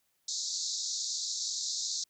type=band-pass noise; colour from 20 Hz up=white; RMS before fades=-35 dBFS; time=0.28-2.04 s; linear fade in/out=5 ms; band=3800 to 7200 Hz; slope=96 dB/octave; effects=white hiss -75 dBFS RMS until 2.09 s